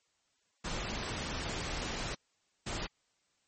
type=noise bursts at uneven times; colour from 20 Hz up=pink; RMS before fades=-37 dBFS; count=2; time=0.64-2.15 / 2.66-2.87 s; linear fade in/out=10 ms; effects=white hiss -75 dBFS RMS until 3.47 s + MP3 32 kbps